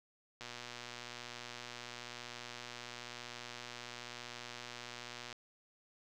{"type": "click train", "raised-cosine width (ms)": 0.2, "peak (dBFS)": -28, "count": 596, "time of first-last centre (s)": [0.41, 5.327], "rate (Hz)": 121, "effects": []}